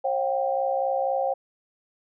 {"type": "tone cluster", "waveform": "sine", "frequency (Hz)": [539, 718, 782], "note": ["C#5", "F5", "G5"], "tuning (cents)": [-49, 48, -4], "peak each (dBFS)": [-25, -29, -27], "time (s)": [0.04, 1.34], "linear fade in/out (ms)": 10, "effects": []}